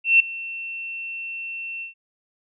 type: tone with ADSR envelope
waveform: sine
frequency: 2700 Hz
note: E7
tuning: 41 cents sharp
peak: -9 dBFS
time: 0.04-1.94 s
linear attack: 160 ms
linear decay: 4 ms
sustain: -20 dB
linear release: 120 ms
effects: none